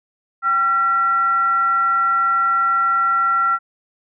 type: tone with frequency modulation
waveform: sine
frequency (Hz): 1363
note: F6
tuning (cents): -43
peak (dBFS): -14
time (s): 0.42-3.59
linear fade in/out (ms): 50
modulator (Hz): 579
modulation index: 0.3
effects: none